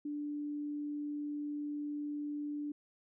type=tone; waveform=sine; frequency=293.7 Hz; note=D4; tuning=in tune; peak=-36 dBFS; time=0.05-2.72 s; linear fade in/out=5 ms; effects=none